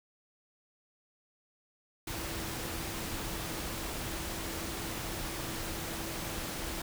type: tone in noise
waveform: sine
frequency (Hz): 329.6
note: E4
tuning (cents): 0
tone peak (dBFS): -46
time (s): 2.07-6.82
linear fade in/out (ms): 5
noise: pink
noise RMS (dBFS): -38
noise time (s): 2.07-6.82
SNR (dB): -11
effects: none